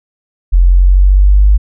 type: linear sweep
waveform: sine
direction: up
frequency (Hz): 43.19 to 51.2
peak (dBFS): -3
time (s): 0.52-1.58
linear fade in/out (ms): 20
effects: none